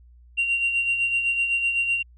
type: tone with tremolo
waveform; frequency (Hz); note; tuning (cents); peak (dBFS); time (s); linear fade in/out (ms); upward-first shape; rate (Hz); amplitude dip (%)
sine; 2761; F7; -20; -17; 0.37-2.03; 20; sine; 7.9; 55
effects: tanh soft clip ceiling -16 dBFS + added 60 Hz sine -48 dBFS peak until 2.17 s